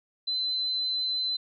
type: tone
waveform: sine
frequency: 4047 Hz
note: B7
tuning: 42 cents sharp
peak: -26 dBFS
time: 0.27-1.37 s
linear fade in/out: 10 ms
effects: none